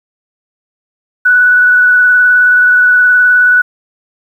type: tone with vibrato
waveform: sine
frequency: 1480 Hz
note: F#6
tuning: in tune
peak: -4 dBFS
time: 1.25-3.62 s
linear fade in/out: 10 ms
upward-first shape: square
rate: 19 Hz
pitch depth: 12 cents each way
effects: 7-bit